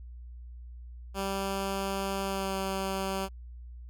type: tone with pitch glide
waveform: 10% pulse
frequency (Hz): 195.2 to 192.62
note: G3 to G3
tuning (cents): -7 to -30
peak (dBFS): -22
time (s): 1.14-3.29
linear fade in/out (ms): 50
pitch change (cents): -23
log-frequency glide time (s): 2.24-2.54
effects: added 60 Hz sine -42 dBFS peak until 3.89 s